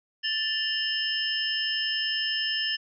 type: tone cluster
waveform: sine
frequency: 1760 / 2840 / 3089 / 5250 Hz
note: A6 / F7 / G7 / E8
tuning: 0 / +28 / -26 / -8 cents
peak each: -31 dBFS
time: 0.23-2.77 s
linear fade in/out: 20 ms
effects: none